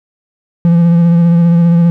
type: tone with vibrato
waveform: triangle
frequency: 170 Hz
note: F3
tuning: 46 cents flat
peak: -3 dBFS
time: 0.65-1.9 s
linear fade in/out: 0 ms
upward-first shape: sine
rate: 15 Hz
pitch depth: 25 cents each way
effects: none